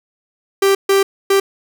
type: tone bursts at uneven times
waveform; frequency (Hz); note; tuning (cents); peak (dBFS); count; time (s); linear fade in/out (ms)
45% pulse; 392; G4; 0; -10; 3; 0.62-0.75 / 0.89-1.03 / 1.3-1.4; 5
effects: none